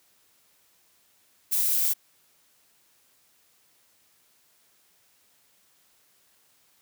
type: noise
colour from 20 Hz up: violet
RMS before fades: -24 dBFS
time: 1.51-1.94 s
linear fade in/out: 20 ms
effects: white hiss -64 dBFS RMS until 6.81 s + high-pass 60 Hz 12 dB/octave